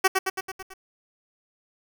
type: tone with echo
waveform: 10% pulse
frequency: 380 Hz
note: F#4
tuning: 46 cents sharp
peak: -7 dBFS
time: 0.04-0.08 s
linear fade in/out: 10 ms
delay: 110 ms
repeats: 6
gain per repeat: -4 dB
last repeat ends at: 0.74 s
effects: 8-bit